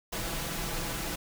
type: noise with comb filter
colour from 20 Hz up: pink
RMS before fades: -34 dBFS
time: 0.12-1.16 s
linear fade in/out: 10 ms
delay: 6 ms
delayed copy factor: +0.55
effects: none